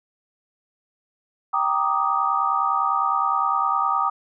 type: chord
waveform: sine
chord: Eb major seventh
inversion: first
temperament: equal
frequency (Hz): 784 / 932.3 / 1174.7 / 1244.5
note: G5 / Bb5 / D6 / Eb6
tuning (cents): 0 / 0 / 0 / 0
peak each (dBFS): -26 / -27 / -24 / -22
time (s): 1.53-4.1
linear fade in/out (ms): 10
effects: none